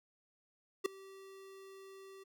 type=tone with ADSR envelope; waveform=square; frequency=387.2 Hz; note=G4; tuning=21 cents flat; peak=-28 dBFS; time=0.84-2.24 s; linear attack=18 ms; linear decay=4 ms; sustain=-24 dB; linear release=14 ms; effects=none